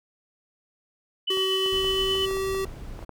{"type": "tone with tremolo", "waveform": "sine", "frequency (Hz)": 2993, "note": "F#7", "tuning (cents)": 19, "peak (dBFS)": -23, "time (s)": [1.27, 2.26], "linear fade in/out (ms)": 10, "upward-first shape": "sine", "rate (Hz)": 8.5, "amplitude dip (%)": 35}
{"type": "tone with pitch glide", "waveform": "square", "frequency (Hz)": [380, 385.3], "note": ["F#4", "G4"], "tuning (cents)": [46, -30], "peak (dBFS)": -26, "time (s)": [1.3, 2.65], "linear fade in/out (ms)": 5, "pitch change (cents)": 24, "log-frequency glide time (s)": [1.47, 2.35]}
{"type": "clicks", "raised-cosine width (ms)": 1, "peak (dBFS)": -27, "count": 11, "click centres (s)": [1.373, 1.662, 1.845, 2.153, 2.311, 2.37, 2.548, 2.654, 2.991, 3.027, 3.093]}
{"type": "noise", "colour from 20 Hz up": "brown", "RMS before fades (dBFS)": -38, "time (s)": [1.72, 3.05], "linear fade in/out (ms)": 10}
{"effects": []}